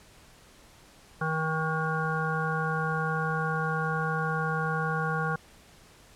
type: harmonic tone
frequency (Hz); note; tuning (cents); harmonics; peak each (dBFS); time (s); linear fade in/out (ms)
158.9; D#3; +37; 1 / 3 / 5 / 7 / 9 / 10; -30 / -35 / -35 / -34 / -32 / -40; 1.21-5.36; 5
effects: pink hiss -55 dBFS RMS until 6.15 s + low-pass 11000 Hz 12 dB/octave